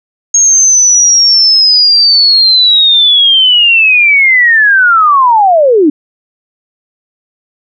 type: linear sweep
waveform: sine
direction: down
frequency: 6560 to 277.2 Hz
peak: -3 dBFS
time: 0.34-5.9 s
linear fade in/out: 5 ms
effects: none